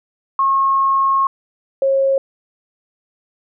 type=tone pair in turn; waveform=sine; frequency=1085 / 541.9 Hz; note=C#6 / C#5; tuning=-37 / -39 cents; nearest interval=octave; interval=1202 cents; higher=first; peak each=-12 dBFS; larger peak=neither; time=0.39-1.27 / 1.82-2.18 s; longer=first; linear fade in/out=2 ms; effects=none